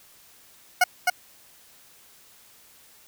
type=tone with echo; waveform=20% pulse; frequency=726 Hz; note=F#5; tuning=33 cents flat; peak=-10 dBFS; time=0.81-0.84 s; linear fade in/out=5 ms; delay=260 ms; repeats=1; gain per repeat=-3 dB; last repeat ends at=1.1 s; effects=white hiss -54 dBFS RMS until 3.07 s